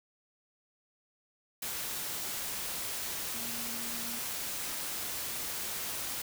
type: tone in noise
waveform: sine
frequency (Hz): 233.1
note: A#3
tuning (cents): 0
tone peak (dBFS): -46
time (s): 3.34-4.19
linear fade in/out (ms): 5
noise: white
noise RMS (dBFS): -37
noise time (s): 1.62-6.22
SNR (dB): -12
effects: none